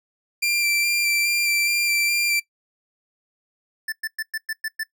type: tone with vibrato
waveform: sawtooth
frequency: 2365 Hz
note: D7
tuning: 12 cents sharp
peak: -16 dBFS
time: 0.42-2.4 s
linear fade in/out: 10 ms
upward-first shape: square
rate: 2.4 Hz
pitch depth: 13 cents each way
type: tone bursts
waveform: square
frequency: 1760 Hz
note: A6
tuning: in tune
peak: -25 dBFS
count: 7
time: 3.88-4.834 s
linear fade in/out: 5 ms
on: 42 ms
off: 110 ms
effects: noise-tail reverb RT60 0.1 s tail -19 dB re dry